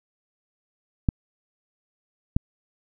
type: clicks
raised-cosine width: 5 ms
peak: -7 dBFS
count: 2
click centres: 1.088 / 2.365 s
effects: none